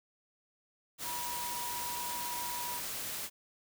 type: tone in noise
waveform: sine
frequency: 966 Hz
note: B5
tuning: 39 cents flat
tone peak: -39 dBFS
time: 1.03-2.81 s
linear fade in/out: 50 ms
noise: white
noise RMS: -39 dBFS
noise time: 0.98-3.3 s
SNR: -3 dB
effects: none